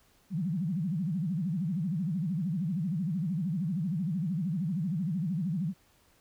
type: tone with vibrato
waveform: sine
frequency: 173 Hz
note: F3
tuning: 16 cents flat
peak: -28 dBFS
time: 0.3-5.74 s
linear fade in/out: 50 ms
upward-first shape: sine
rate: 13 Hz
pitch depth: 260 cents each way
effects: pink hiss -65 dBFS RMS until 6.2 s